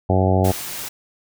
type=harmonic tone; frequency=93.9 Hz; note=F#2; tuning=26 cents sharp; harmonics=1 / 2 / 3 / 4 / 5 / 6 / 7 / 8 / 9; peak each=-17 / -22 / -25 / -24 / -26 / -26 / -24 / -25 / -29 dBFS; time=0.09-0.52 s; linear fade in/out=10 ms
type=noise; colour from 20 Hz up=white; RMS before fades=-30 dBFS; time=0.44-0.89 s; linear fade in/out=10 ms
effects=none